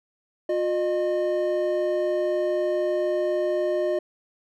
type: tone pair together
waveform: triangle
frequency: 357.2 / 610 Hz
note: F4 / D#5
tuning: +39 / -34 cents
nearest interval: major sixth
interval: 927 cents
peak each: -23 / -22 dBFS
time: 0.49-3.99 s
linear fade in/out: 5 ms
effects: none